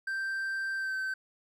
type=tone with pitch glide; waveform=triangle; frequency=1568 to 1542 Hz; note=G6 to G6; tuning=0 to -29 cents; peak=-29 dBFS; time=0.07-1.14 s; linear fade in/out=5 ms; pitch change=-29 cents; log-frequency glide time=0.76-0.95 s; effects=none